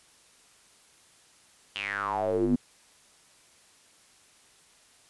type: tone with band-pass filter sweep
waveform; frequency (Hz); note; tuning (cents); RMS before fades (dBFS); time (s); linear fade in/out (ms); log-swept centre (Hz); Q
square; 50.3; G1; +45; -28; 1.75-2.56; 10; 3100 to 230; 7.7
effects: white hiss -59 dBFS RMS until 5.09 s + resampled to 24000 Hz